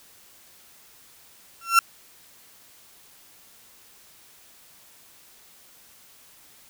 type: tone with exponential growth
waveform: 35% pulse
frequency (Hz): 1357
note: E6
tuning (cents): +50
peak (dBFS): -8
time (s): 1.61-1.79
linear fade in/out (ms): 2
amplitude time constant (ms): 39
effects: white hiss -53 dBFS RMS until 6.69 s